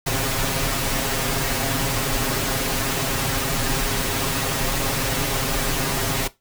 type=noise with comb filter; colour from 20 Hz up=pink; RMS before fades=-23 dBFS; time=0.06-6.28 s; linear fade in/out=10 ms; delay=7.4 ms; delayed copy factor=+0.95; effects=noise-tail reverb RT60 0.2 s tail -17 dB re dry